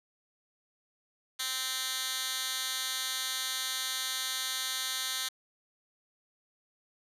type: tone with high-pass filter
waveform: 10% pulse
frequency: 260 Hz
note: C4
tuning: 11 cents flat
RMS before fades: -34 dBFS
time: 1.39-5.29 s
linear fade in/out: 10 ms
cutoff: 3000 Hz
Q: 1.1
effects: resampled to 32000 Hz + 10-bit